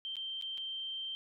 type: tone with dropouts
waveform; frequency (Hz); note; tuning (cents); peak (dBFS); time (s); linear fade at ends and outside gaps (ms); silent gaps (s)
sine; 3136; G7; 0; -37; 0.05-1.15; 0; 0.156-0.167 / 0.413-0.423 / 0.575-0.58
effects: none